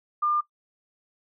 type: tone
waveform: sine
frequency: 1200 Hz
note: D6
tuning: 37 cents sharp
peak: -21 dBFS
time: 0.22-0.41 s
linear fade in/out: 10 ms
effects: noise-tail reverb RT60 0.1 s tail -19 dB re dry